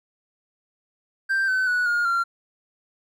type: tone with pitch steps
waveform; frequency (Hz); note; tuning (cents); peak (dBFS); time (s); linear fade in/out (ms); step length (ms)
triangle; 1572 / 1521.1 / 1471.8 / 1424.2 / 1378; G6 / F#6 / F#6 / F6 / F6; +4 / +47 / -10 / +33 / -24; -17; 1.29-2.24; 20; 190
effects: tanh soft clip ceiling -13 dBFS